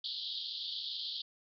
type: band-pass noise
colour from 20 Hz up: pink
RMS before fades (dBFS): -40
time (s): 0.04-1.22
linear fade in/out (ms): 5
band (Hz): 3200 to 4700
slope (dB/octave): 96
effects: none